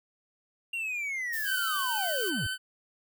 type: linear sweep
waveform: triangle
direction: down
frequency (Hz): 2791 to 71.3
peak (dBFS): -29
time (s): 0.73-2.47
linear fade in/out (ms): 5
type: noise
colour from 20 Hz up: violet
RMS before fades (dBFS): -37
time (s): 1.32-2.31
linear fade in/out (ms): 20
type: tone with vibrato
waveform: 25% pulse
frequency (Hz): 1525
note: G6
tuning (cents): -48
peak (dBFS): -27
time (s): 1.44-2.58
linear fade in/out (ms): 50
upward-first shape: triangle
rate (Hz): 13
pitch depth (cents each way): 17
effects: none